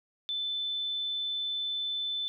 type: tone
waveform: sine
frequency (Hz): 3520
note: A7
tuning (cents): 0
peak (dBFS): -30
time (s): 0.29-2.28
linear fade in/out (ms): 0
effects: none